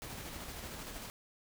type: noise with tremolo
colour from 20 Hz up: pink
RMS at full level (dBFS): -44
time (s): 0.02-1.1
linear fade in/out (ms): 0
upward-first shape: square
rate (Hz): 13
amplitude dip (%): 25
effects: none